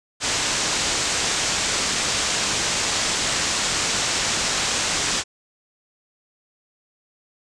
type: low-pass noise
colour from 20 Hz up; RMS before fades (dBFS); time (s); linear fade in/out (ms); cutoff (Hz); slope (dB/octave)
white; -23; 0.2-5.24; 50; 8000; 48
effects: none